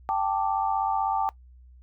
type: chord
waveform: sine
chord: G suspended second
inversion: none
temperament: equal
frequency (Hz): 784 / 880 / 1174.7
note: G5 / A5 / D6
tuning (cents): 0 / 0 / 0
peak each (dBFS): -26 / -27 / -31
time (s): 0.09-1.29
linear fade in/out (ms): 0
effects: noise-tail reverb RT60 0.1 s tail -20 dB re dry + added 62 Hz sine -48 dBFS peak until 1.82 s